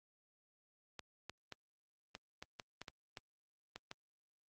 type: clicks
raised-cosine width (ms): 0.2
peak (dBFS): -28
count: 11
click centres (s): 0.993 / 1.296 / 1.523 / 2.151 / 2.425 / 2.598 / 2.816 / 2.882 / 3.172 / 3.76 / 3.914
effects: high-pass 60 Hz 12 dB/octave + Opus 48 kbps